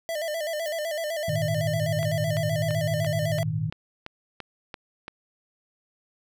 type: tone with vibrato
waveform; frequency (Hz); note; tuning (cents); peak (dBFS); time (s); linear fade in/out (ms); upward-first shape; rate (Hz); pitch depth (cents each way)
square; 632; D#5; +27; -28; 0.09-3.43; 0; square; 7.9; 84
type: noise with exponential growth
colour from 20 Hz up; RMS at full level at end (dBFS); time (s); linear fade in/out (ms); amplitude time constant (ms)
violet; -37; 0.6-0.68; 1; 17
type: chord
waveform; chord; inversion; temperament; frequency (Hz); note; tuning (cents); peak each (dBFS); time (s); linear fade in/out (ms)
sine; Ab suspended second; none; equal; 103.83 / 116.54 / 155.56; Ab2 / Bb2 / Eb3; 0 / 0 / 0; -31 / -30 / -27; 1.28-3.7; 5
type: click train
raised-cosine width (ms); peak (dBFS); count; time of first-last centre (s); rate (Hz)
0.3; -20; 10; 2.03-5.081; 2.95
effects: none